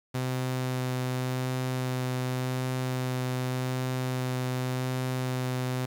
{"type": "tone with vibrato", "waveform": "sawtooth", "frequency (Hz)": 127.9, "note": "C3", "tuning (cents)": -39, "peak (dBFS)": -24, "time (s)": [0.14, 5.86], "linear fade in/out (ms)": 10, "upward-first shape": "sine", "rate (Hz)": 0.87, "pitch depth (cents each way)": 9, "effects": ["9-bit"]}